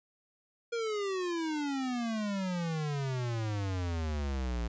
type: exponential sweep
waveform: square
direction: down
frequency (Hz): 475.3 to 56.3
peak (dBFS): -32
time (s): 0.72-4.68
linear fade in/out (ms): 10
effects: resampled to 16000 Hz + 12-bit